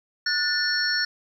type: tone cluster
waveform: sine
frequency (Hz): 1461 / 1770 / 4346 / 5450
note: F#6 / A6 / C#8 / F8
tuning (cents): -22 / +10 / -35 / -43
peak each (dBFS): -27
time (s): 0.26-1.05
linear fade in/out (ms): 5
effects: 9-bit